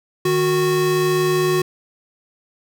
square tone pair together, 154.1 / 366.5 Hz, D#3 / F#4, -16 / -16 cents, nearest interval octave + minor third, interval 1500 cents, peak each -24 / -17 dBFS, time 0.25-1.62 s, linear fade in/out 5 ms, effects none

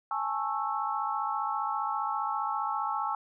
sine chord, A major seventh, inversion third, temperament just, 825 / 880 / 1100 / 1320 Hz, G#5 / A5 / C#6 / E6, -12 / 0 / -14 / +2 cents, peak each -34 dBFS, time 0.11-3.15 s, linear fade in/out 2 ms, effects none

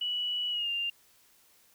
sine tone with pitch glide, 2944 to 2795 Hz, F#7 to F7, -9 to +1 cents, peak -29 dBFS, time 0.01-0.9 s, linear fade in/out 5 ms, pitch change -90 cents, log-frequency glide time 0.5-0.7 s, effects white hiss -63 dBFS RMS until 1.74 s

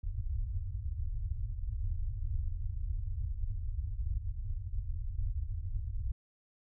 pink low-pass noise, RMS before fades -35 dBFS, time 0.03-6.12 s, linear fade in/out 5 ms, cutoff 110 Hz, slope 96 dB/octave, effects none

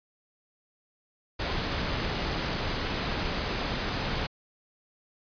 pink noise, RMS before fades -30 dBFS, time 1.39-4.27 s, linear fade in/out 10 ms, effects resampled to 11025 Hz

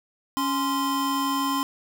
square tone pair together, 277.2 / 1040.2 Hz, C#4 / C6, 0 / -10 cents, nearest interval octave + major seventh, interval 2290 cents, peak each -27 / -26 dBFS, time 0.37-1.63 s, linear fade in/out 0 ms, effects none

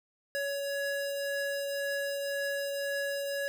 square tone pair together, 561 / 1681.1 Hz, C#5 / G#6, +21 / +21 cents, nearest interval octave + perfect fifth, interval 1900 cents, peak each -33 / -38 dBFS, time 0.35-3.48 s, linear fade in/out 0 ms, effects none

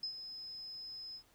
sine tone with ADSR envelope, 5100 Hz, D#8, 42 cents sharp, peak -35 dBFS, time 0.03-1.23 s, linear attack 4 ms, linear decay 90 ms, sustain -9 dB, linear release 80 ms, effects pink hiss -68 dBFS RMS until 1.34 s

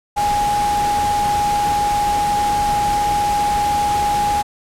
sine tone in noise, 826 Hz, G#5, 10 cents flat, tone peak -15 dBFS, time 0.16-4.43 s, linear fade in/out 20 ms, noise pink, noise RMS -26 dBFS, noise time 0.16-4.43 s, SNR +8 dB, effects low-pass 11000 Hz 12 dB/octave

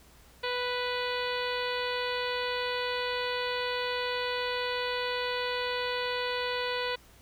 harmonic tone, 493.9 Hz, B4, in tune, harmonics 1 / 2 / 3 / 4 / 5 / 6 / 7 / 8 / 9, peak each -33 / -36 / -38 / -39 / -40 / -41 / -41 / -42 / -43 dBFS, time 0.43-6.96 s, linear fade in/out 10 ms, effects added 60 Hz sine -58 dBFS peak until 7.21 s + pink hiss -58 dBFS RMS until 7.21 s

